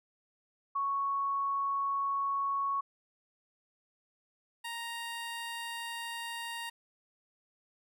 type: tone pair in turn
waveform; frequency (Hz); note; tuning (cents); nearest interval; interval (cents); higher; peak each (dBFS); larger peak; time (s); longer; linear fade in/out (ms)
sine / 15% pulse; 1108.7 / 932.3; C#6 / A#5; 0 / 0; minor third; 300; first; -29 / -31; first; 0.75-2.81 / 4.64-6.7; neither; 10
effects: none